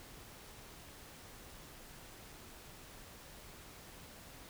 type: silence
effects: pink hiss -54 dBFS RMS until 4.49 s